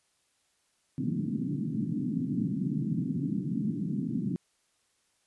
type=band-pass noise; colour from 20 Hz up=white; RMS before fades=-31 dBFS; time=0.98-4.36 s; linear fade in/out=0 ms; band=130 to 280 Hz; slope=48 dB/octave; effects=white hiss -72 dBFS RMS until 5.26 s + resampled to 24000 Hz